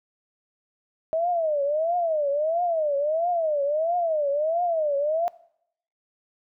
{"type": "tone with vibrato", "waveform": "sine", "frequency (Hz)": 630, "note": "D#5", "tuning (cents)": 21, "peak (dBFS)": -21, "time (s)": [1.13, 5.28], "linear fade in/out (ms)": 0, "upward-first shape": "triangle", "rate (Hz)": 1.5, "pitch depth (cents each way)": 230, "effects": ["noise-tail reverb RT60 0.7 s tail -21 dB re dry"]}